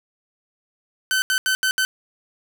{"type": "tone bursts at uneven times", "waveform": "sawtooth", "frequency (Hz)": 1526, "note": "G6", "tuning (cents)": -47, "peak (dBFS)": -14, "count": 5, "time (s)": [[1.11, 1.22], [1.3, 1.38], [1.46, 1.55], [1.63, 1.71], [1.78, 1.85]], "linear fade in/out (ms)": 0, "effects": []}